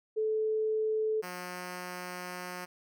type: tone pair in turn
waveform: sine / 5% pulse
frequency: 435.2 / 179.94 Hz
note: A4 / F#3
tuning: -19 / -48 cents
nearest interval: octave + minor third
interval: 1529 cents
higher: first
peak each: -27 dBFS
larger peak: neither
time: 0.16-1.22 / 1.22-2.66 s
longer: second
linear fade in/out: 20 ms
effects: none